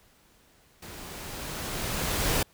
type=noise with level ramp; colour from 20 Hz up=pink; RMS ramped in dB=-44 to -25 dBFS; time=0.82-2.43 s; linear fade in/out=5 ms; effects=pink hiss -61 dBFS RMS until 2.53 s